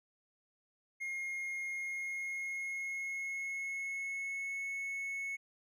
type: tone with pitch glide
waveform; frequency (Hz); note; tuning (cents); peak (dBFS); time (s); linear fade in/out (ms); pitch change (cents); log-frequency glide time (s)
triangle; 2141 to 2200; C7 to C#7; +39 to -14; -35; 1-5.37; 20; +47; 1.71-4.65
effects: none